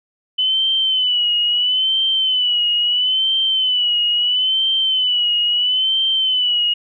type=tone with vibrato; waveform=sine; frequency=3004 Hz; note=F#7; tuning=26 cents sharp; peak=-14 dBFS; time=0.38-6.74 s; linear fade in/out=10 ms; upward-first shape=sine; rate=0.75 Hz; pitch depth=73 cents each way; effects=none